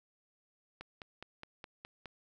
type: click train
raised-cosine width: 0.3 ms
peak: -29 dBFS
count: 7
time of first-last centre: 0.81-2.057 s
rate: 4.81 Hz
effects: none